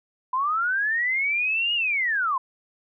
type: linear two-way sweep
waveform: sine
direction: up then down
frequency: 994 to 2894 to 994 Hz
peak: -21 dBFS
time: 0.33-2.38 s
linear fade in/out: 5 ms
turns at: 1.74 s
effects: none